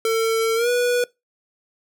square tone with pitch glide, 450.3 to 488.2 Hz, A4 to B4, +40 to -20 cents, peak -18 dBFS, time 0.05-1.04 s, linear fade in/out 2 ms, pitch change +140 cents, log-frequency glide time 0.55-0.69 s, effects noise-tail reverb RT60 0.2 s tail -22 dB re dry

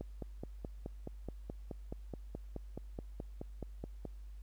click train, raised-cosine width 2 ms, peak -28 dBFS, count 20, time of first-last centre 0.01-4.053 s, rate 4.7 Hz, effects added 50 Hz sine -46 dBFS peak until 4.42 s + pink hiss -72 dBFS RMS until 4.42 s

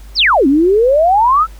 sine exponential two-way sweep, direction down then up, 5910 to 261.6 to 1356 Hz, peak -7 dBFS, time 0.15-1.47 s, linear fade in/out 50 ms, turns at 0.47 s, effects added 50 Hz sine -31 dBFS peak until 1.59 s + pink hiss -45 dBFS RMS until 1.59 s

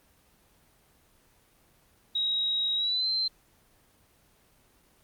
sine tone with pitch glide, 3814 to 4111 Hz, A#7 to C8, +39 to -31 cents, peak -25 dBFS, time 2.15-3.28 s, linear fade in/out 5 ms, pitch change +130 cents, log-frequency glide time 2.76-3.08 s, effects pink hiss -63 dBFS RMS until 5.03 s + Opus 24 kbps

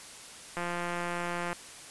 click train, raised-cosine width 0.5 ms, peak -19 dBFS, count 168, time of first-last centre 0.57-1.53 s, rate 174 Hz, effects white hiss -47 dBFS RMS until 1.9 s + resampled to 24000 Hz

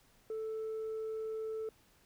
sine tone, 440 Hz, A4, in tune, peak -34 dBFS, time 0.3-1.69 s, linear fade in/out 2 ms, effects tanh soft clip ceiling -35 dBFS + pink hiss -67 dBFS RMS until 2.05 s

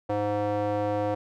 square tone with band-pass filter, 103.83 Hz, G#2, in tune, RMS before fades -27 dBFS, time 0.09-1.15 s, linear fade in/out 10 ms, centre 590 Hz, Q 2.1, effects none

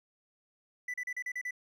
triangle tone bursts, 1985 Hz, B6, 8 cents sharp, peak -32 dBFS, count 7, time 0.88-1.509 s, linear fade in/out 5 ms, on 59 ms, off 36 ms, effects none

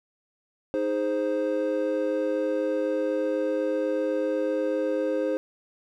triangle chord, Ab major, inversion second, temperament equal, 311.1 / 415.3 / 523.3 Hz, Eb4 / Ab4 / C5, 0 / 0 / 0 cents, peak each -27 / -29 / -24 dBFS, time 0.74-5.37 s, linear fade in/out 0 ms, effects none

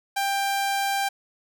sawtooth tone, 791 Hz, G5, 15 cents sharp, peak -19 dBFS, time 0.16-1.09 s, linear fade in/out 10 ms, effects none

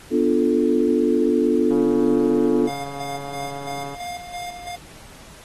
sine chord, B half-diminished seventh, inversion none, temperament equal, 246.9 / 293.7 / 349.2 / 440 Hz, B3 / D4 / F4 / A4, 0 / 0 / 0 / 0 cents, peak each -21 dBFS, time 0.1-2.7 s, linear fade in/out 50 ms
click train, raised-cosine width 1 ms, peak -22 dBFS, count 314, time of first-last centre 1.71-3.946 s, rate 140 Hz
square tone with tremolo, 707 Hz, F5, 21 cents sharp, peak -30 dBFS, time 2.67-4.76 s, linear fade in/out 5 ms, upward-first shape square, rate 3 Hz, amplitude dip 55%
effects pink hiss -45 dBFS RMS until 5.44 s + AAC 32 kbps

